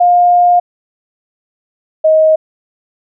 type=tone pair in turn; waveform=sine; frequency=708 / 629.4 Hz; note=F5 / D#5; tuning=+23 / +20 cents; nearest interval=major second; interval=203 cents; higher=first; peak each=-5 dBFS; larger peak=neither; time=0-0.6 / 2.04-2.36 s; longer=first; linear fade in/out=10 ms; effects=none